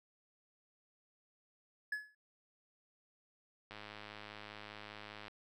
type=tone with exponential decay; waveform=triangle; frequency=1701 Hz; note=G#6; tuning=41 cents sharp; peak=-31 dBFS; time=1.92-2.15 s; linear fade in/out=5 ms; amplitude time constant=49 ms
type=click train; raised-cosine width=0.3 ms; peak=-32 dBFS; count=166; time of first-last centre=3.71-5.281 s; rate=105 Hz
effects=none